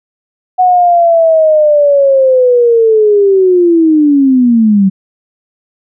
sine linear sweep, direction down, 740 to 187.4 Hz, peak -4 dBFS, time 0.58-4.9 s, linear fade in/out 20 ms, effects none

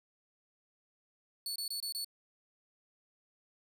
sawtooth tone bursts, 4435 Hz, C#8, in tune, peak -33 dBFS, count 5, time 1.46-2.046 s, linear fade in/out 2 ms, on 98 ms, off 24 ms, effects none

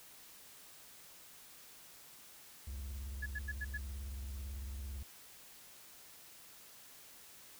triangle tone with vibrato, 67.7 Hz, C#2, 40 cents flat, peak -39 dBFS, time 2.67-5.03 s, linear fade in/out 5 ms, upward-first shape square, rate 18 Hz, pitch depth 160 cents each way
sine tone bursts, 1700 Hz, G#6, 40 cents sharp, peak -38 dBFS, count 5, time 3.22-3.778 s, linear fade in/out 10 ms, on 42 ms, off 87 ms
effects white hiss -57 dBFS RMS until 7.59 s

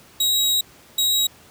sawtooth tone bursts at uneven times, 3826 Hz, A#7, 44 cents sharp, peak -14 dBFS, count 2, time 0.2-0.61 / 0.98-1.27 s, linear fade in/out 5 ms, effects pink hiss -49 dBFS RMS until 1.5 s + high-pass 80 Hz 12 dB/octave

